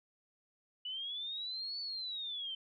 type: linear two-way sweep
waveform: sine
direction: up then down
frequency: 2943 to 4500 to 3069 Hz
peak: -38 dBFS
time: 0.85-2.55 s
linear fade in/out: 5 ms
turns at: 1.8 s
effects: none